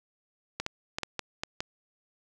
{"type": "clicks", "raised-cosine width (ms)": 0.2, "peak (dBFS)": -14, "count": 7, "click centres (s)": [0.6, 0.664, 0.985, 1.033, 1.193, 1.435, 1.605], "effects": []}